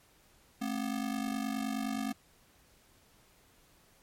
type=ring-modulated tone; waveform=square; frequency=242.8 Hz; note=B3; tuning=29 cents flat; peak=-30 dBFS; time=0.61-2.13 s; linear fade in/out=10 ms; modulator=24.8 Hz; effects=pink hiss -64 dBFS RMS until 4.02 s + MP3 64 kbps